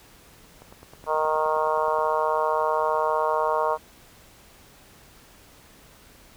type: click train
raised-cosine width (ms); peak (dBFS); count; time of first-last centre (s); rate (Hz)
1; -30; 14; 0.62-1.987; 9.51
type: harmonic tone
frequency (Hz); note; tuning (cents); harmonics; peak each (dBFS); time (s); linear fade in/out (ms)
155.5; D#3; -1; 3 / 4 / 5 / 6 / 7 / 8 / 9; -28 / -26 / -32 / -26 / -27 / -35 / -37; 1.06-3.78; 50
effects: pink hiss -52 dBFS RMS until 6.36 s